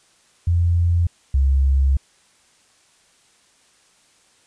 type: tone pair in turn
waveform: sine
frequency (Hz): 86 / 67.77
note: F2 / C#2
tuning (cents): -26 / -39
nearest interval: major third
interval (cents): 413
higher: first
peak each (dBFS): -14 / -13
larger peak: second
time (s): 0.47-1.07 / 1.34-1.97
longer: second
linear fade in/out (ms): 5
effects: white hiss -57 dBFS RMS until 4.46 s + resampled to 22050 Hz